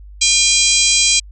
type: harmonic tone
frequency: 805 Hz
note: G5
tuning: 46 cents sharp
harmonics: 3 / 4 / 5 / 6 / 7 / 8 / 9 / 10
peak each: -19 / -19 / -19 / -19 / -19 / -19 / -19 / -19 dBFS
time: 0.21-1.2 s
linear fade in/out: 10 ms
effects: added 50 Hz sine -34 dBFS peak until 1.31 s